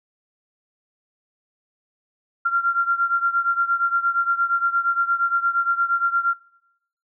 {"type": "beating tone pair", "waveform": "sine", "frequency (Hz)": [1378, 1386.6], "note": ["F6", "F6"], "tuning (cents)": [-24, -13], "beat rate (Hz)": 8.6, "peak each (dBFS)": [-19, -23], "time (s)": [2.45, 6.34], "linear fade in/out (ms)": 10, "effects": ["noise-tail reverb RT60 0.8 s tail -22 dB re dry"]}